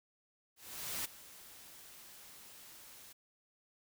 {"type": "noise with ADSR envelope", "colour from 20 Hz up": "white", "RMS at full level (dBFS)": -38, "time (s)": [0.56, 3.13], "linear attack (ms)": 490, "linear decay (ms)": 9, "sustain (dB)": -17, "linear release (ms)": 10, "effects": []}